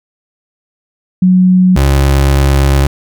sine / 30% pulse tone pair in turn, 183.8 / 68.85 Hz, F#3 / C#2, -11 / -11 cents, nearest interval octave + perfect fourth, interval 1700 cents, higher first, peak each -4 dBFS, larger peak neither, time 1.22-1.76 / 1.76-2.87 s, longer second, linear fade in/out 5 ms, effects none

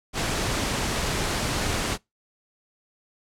pink noise, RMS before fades -26 dBFS, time 0.13-1.98 s, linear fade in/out 50 ms, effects noise-tail reverb RT60 0.2 s tail -25 dB re dry + low-pass 9000 Hz 12 dB/octave

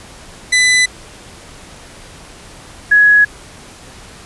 sawtooth / sine tone pair in turn, 2000 / 1677.1 Hz, B6 / G#6, +21 / +16 cents, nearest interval minor third, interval 305 cents, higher first, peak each -5 dBFS, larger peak neither, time 0.52-0.86 / 2.91-3.25 s, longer neither, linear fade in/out 10 ms, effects pink hiss -37 dBFS RMS until 4.25 s + resampled to 24000 Hz

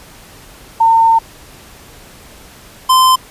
sine / square tone pair in turn, 907 / 1033.5 Hz, A#5 / C6, -48 / -22 cents, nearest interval major second, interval 226 cents, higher second, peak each -6 / -7 dBFS, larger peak first, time 0.8-1.19 / 2.89-3.16 s, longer first, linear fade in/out 10 ms, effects pink hiss -39 dBFS RMS until 3.3 s + resampled to 32000 Hz

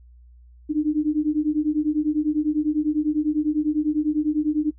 sine beating tone pair, 297.3 / 307.3 Hz, D4 / D#4, +21 / -21 cents, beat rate 10 Hz, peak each -22 dBFS, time 0.69-4.71 s, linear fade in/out 20 ms, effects noise-tail reverb RT60 0.1 s tail -24 dB re dry + added 60 Hz sine -46 dBFS peak until 4.78 s

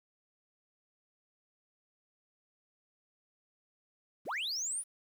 sine linear sweep, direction up, 65 to 10040 Hz, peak -31 dBFS, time 4.25-4.84 s, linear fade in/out 50 ms, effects tanh soft clip ceiling -32 dBFS + 10-bit

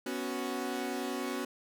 sawtooth chord, B suspended second, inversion none, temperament equal, 246.9 / 277.2 / 370 Hz, B3 / C#4 / F#4, 0 / 0 / 0 cents, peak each -34 dBFS, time 0.06-1.45 s, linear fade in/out 5 ms, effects none

